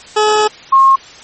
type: tone pair in turn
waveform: 20% pulse / sine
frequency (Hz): 425.9 / 1076.3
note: G#4 / C6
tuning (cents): +44 / +49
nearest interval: octave + major third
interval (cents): 1605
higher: second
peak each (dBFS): -4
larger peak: neither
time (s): 0.16-0.48 / 0.72-0.96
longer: first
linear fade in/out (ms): 10
effects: white hiss -36 dBFS RMS until 1.23 s + MP3 32 kbps